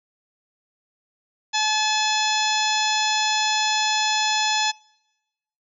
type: harmonic tone with a mistuned harmonic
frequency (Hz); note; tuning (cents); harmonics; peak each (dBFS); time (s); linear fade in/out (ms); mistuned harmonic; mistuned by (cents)
860; A5; -40; 1 / 2 / 3 / 4 / 5 / 6 / 7 / 8; -24 / -28 / -28 / -26 / -29 / -29 / -32 / -31; 1.53-4.72; 20; 5; -60
effects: noise-tail reverb RT60 1.0 s tail -26 dB re dry